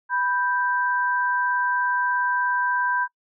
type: tone pair together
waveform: sine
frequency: 987.8 / 1569.2 Hz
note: B5 / G6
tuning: 0 / +1 cents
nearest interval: minor sixth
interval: 801 cents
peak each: -23 dBFS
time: 0.09-3.08 s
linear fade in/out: 50 ms
effects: noise-tail reverb RT60 0.1 s tail -23 dB re dry